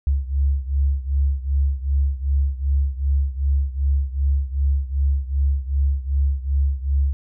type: beating tone pair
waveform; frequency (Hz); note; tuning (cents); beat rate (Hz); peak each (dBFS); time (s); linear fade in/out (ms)
sine; 68.4 / 71; C#2 / C#2; -23 / +42; 2.6; -19 / -22; 0.07-7.13; 0
effects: none